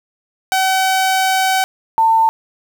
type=tone pair in turn; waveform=sawtooth / sine; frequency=760 / 897.3 Hz; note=F#5 / A5; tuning=+46 / +34 cents; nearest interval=minor third; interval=288 cents; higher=second; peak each=-9 dBFS; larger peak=neither; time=0.52-1.64 / 1.98-2.29 s; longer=first; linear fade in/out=0 ms; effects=7-bit